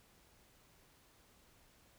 silence, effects pink hiss -67 dBFS RMS until 1.98 s

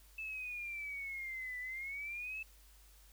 sine exponential two-way sweep, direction down then up, 2637 to 1975.5 to 2637 Hz, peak -40 dBFS, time 0.18-2.43 s, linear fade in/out 5 ms, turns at 1.59 s, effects added 50 Hz sine -60 dBFS peak until 3.12 s + white hiss -65 dBFS RMS until 3.12 s

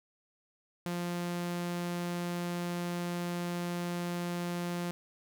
sawtooth tone, 174.61 Hz, F3, in tune, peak -29 dBFS, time 0.86-4.91 s, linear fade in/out 0 ms, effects none

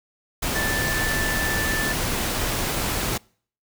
sine tone in noise, 1760 Hz, A6, in tune, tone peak -25 dBFS, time 0.55-1.93 s, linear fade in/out 10 ms, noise pink, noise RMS -25 dBFS, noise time 0.42-3.18 s, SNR -3 dB, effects noise-tail reverb RT60 0.5 s tail -26 dB re dry

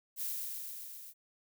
violet noise with echo, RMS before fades -37 dBFS, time 0.16-0.36 s, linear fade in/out 50 ms, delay 130 ms, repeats 6, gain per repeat -2 dB, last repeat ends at 1.14 s, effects none

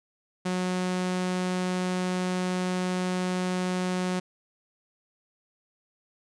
sawtooth tone, 182.6 Hz, F#3, 23 cents flat, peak -22 dBFS, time 0.45-4.2 s, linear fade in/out 10 ms, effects resampled to 22050 Hz

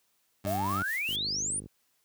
20% pulse tone, 98 Hz, G2, in tune, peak -27 dBFS, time 0.44-0.83 s, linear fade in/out 10 ms
sine exponential sweep, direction up, 587.3 to 9956 Hz, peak -29 dBFS, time 0.46-1.6 s, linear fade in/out 10 ms
blue noise with tremolo, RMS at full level -41 dBFS, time 0.47-1.16 s, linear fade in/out 0 ms, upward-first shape sine, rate 4.9 Hz, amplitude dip 60%
click train, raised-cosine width 3 ms, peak -31 dBFS, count 30, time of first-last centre 1.09-1.66 s, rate 50.9 Hz
effects white hiss -72 dBFS RMS until 2.04 s + high-pass 60 Hz 12 dB/octave

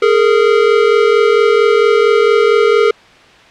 square tone pair together, 415.3 / 459.7 Hz, G#4 / A#4, 0 / -24 cents, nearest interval major second, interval 176 cents, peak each -11 dBFS, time 0.02-2.91 s, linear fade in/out 5 ms, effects white hiss -41 dBFS RMS until 3.5 s + low-pass 3000 Hz 12 dB/octave

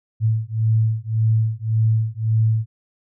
sine beating tone pair, 110 / 111.8 Hz, A2 / A2, 0 / +28 cents, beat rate 1.8 Hz, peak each -19 dBFS, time 0.2-2.66 s, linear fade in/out 50 ms, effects none

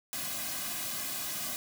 white noise with comb filter, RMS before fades -36 dBFS, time 0.13-1.56 s, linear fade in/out 0 ms, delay 2.2 ms, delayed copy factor -0.9, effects none

